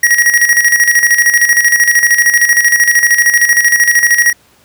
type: tone with tremolo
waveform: square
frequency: 1900 Hz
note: A#6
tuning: 33 cents sharp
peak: -5 dBFS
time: 0.03-4.33 s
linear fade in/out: 5 ms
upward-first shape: square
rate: 13 Hz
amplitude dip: 60%
effects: pink hiss -48 dBFS RMS until 4.64 s + high-pass 80 Hz 12 dB/octave